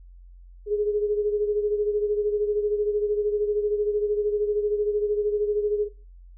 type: beating tone pair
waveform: sine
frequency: 415.3 / 428.3 Hz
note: G#4 / A4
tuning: 0 / -47 cents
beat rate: 13 Hz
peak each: -22 / -29 dBFS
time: 0.66-5.89 s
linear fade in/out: 50 ms
effects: noise-tail reverb RT60 0.4 s tail -20 dB re dry + added 44 Hz sine -44 dBFS peak until 6.37 s